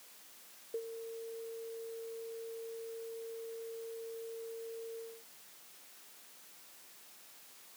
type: tone with ADSR envelope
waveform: sine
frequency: 455.5 Hz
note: A#4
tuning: 40 cents flat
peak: -32 dBFS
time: 0.74-5.24 s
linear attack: 3 ms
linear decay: 64 ms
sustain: -10 dB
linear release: 250 ms
effects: white hiss -57 dBFS RMS until 7.76 s + high-pass 200 Hz 12 dB/octave